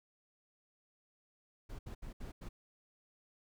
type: noise bursts at uneven times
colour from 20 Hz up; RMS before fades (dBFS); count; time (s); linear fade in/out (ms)
brown; -45; 5; 1.69-1.79 / 1.86-1.95 / 2.02-2.13 / 2.2-2.32 / 2.41-2.49; 10
effects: none